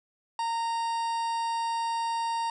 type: harmonic tone with a mistuned harmonic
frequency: 930 Hz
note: A#5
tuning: 4 cents flat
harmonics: 1 / 2 / 3 / 4 / 5 / 6 / 8 / 9 / 10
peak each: -27 / -45 / -44 / -47 / -44 / -49 / -54 / -52 / -55 dBFS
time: 0.39-2.5 s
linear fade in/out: 2 ms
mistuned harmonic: 1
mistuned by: -19 cents
effects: none